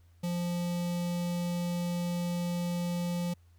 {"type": "tone with notch filter", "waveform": "square", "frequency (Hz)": 174.61, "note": "F3", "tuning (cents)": 0, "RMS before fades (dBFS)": -32, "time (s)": [0.23, 3.34], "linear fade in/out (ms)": 10, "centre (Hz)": 1500, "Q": 1.1, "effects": ["added 85 Hz sine -57 dBFS peak until 3.58 s", "pink hiss -72 dBFS RMS until 3.58 s"]}